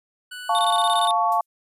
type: tone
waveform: 25% pulse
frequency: 1483 Hz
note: F#6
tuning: 4 cents sharp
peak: -30 dBFS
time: 0.31-1.08 s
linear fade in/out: 10 ms
type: chord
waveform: sine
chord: F augmented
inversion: none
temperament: equal with one note detuned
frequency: 698.5 / 880 / 1118.4 Hz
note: F5 / A5 / C#6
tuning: 0 / 0 / +15 cents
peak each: -22 dBFS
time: 0.49-1.41 s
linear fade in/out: 5 ms
type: tone bursts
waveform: square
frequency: 3637 Hz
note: A#7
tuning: 43 cents flat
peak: -24 dBFS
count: 10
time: 0.55-1.109 s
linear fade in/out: 0 ms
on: 37 ms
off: 21 ms
type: noise with exponential decay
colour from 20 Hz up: violet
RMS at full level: -35 dBFS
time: 1.32-1.46 s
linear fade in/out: 1 ms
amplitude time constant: 29 ms
effects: resampled to 32000 Hz